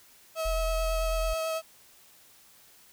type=tone with vibrato; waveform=35% pulse; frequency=644 Hz; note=E5; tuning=41 cents flat; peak=-27 dBFS; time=0.35-1.62 s; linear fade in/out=50 ms; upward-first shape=triangle; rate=9.1 Hz; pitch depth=15 cents each way
type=tone; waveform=sine; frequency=42 Hz; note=E1; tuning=33 cents sharp; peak=-28 dBFS; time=0.45-1.34 s; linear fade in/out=10 ms
effects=white hiss -57 dBFS RMS until 2.92 s